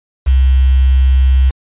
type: tone with quantisation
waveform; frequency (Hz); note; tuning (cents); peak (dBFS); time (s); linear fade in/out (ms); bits
sine; 65.41; C2; 0; -6; 0.26-1.51; 20; 5
effects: resampled to 8000 Hz